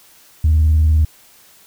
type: tone with vibrato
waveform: sine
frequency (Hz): 78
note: D#2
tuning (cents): +5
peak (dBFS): -8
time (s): 0.44-1.05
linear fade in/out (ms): 5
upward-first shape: square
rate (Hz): 20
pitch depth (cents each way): 58
effects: tanh soft clip ceiling -7 dBFS + white hiss -48 dBFS RMS until 1.66 s